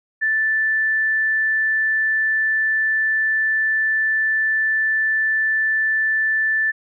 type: tone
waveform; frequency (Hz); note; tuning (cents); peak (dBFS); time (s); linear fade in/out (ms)
sine; 1760; A6; 0; -16; 0.21-6.72; 20
effects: none